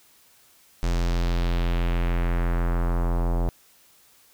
square tone with low-pass filter sweep, 43.11 Hz, F1, 22 cents flat, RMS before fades -23 dBFS, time 0.83-3.49 s, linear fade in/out 0 ms, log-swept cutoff 6800 to 770 Hz, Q 1.5, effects white hiss -57 dBFS RMS until 4.33 s

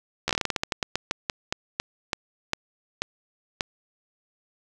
slowing click train, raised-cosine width 0.2 ms, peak -7 dBFS, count 22, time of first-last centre 0.28-3.608 s, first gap 13 ms, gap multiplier 1.21, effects none

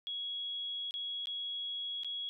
sine tone with dropouts, 3331 Hz, G#7, 4 cents sharp, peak -36 dBFS, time 0.07-2.29 s, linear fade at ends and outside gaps 0 ms, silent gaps 0.909-0.94 / 1.257-1.271 / 2.034-2.046 s, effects none

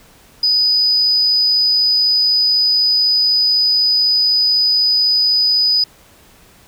sine tone, 4978 Hz, D#8, in tune, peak -10 dBFS, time 0.43-5.84 s, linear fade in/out 5 ms, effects tanh soft clip ceiling -6 dBFS + pink hiss -47 dBFS RMS until 6.67 s

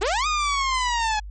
sawtooth linear two-way sweep, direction up then down, 351.4 to 1244.5 to 838 Hz, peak -17 dBFS, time 0.01-1.2 s, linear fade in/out 10 ms, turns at 0.27 s, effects added 50 Hz sine -33 dBFS peak until 1.3 s + MP3 32 kbps

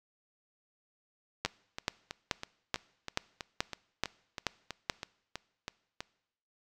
two click trains, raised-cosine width 0.2 ms, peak -20 / -11 dBFS, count 15 / 9, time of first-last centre 1.46-6.005 / 1.45-4.898 s, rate 3.08 / 2.32 Hz, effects noise-tail reverb RT60 0.8 s tail -22 dB re dry

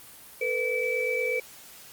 sine tone cluster, 451.1 / 499.5 / 2307 Hz, A4 / B4 / D7, +43 / +20 / -31 cents, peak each -31 / -29 / -28 dBFS, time 0.41-1.4 s, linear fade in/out 5 ms, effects white hiss -48 dBFS RMS until 1.92 s + Opus 32 kbps

